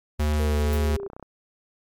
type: tone with vibrato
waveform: square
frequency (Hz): 75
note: D2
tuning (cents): +37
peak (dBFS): -21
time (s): 0.19-0.97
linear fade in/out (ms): 10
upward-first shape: sine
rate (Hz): 2.2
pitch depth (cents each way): 10
type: exponential sweep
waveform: sine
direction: down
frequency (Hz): 466.2 to 392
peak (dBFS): -30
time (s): 0.39-1.08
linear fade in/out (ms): 10
type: noise with exponential decay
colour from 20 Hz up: violet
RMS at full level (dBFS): -33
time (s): 0.73-0.85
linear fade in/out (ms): 2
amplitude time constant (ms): 25
type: clicks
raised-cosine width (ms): 1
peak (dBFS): -26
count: 8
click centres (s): 1 / 1.032 / 1.064 / 1.101 / 1.133 / 1.165 / 1.197 / 1.227
effects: MP3 96 kbps